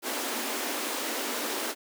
pink high-pass noise, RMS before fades -32 dBFS, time 0.02-1.75 s, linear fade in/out 50 ms, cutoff 230 Hz, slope 96 dB/octave, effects none

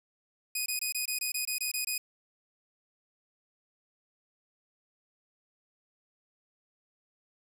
10% pulse tone bursts, 2491 Hz, D#7, 1 cent sharp, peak -21 dBFS, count 11, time 0.55-1.98 s, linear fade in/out 5 ms, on 110 ms, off 22 ms, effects none

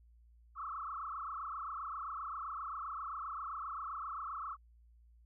sine tone with frequency modulation, 1218 Hz, D#6, 37 cents flat, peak -39 dBFS, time 0.55-4.57 s, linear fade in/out 50 ms, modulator 27.6 Hz, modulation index 4.6, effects added 58 Hz sine -60 dBFS peak until 5.25 s

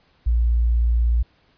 sine tone, 58.27 Hz, A#1, in tune, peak -15 dBFS, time 0.26-1.23 s, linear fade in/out 10 ms, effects pink hiss -60 dBFS RMS until 1.57 s + resampled to 11025 Hz

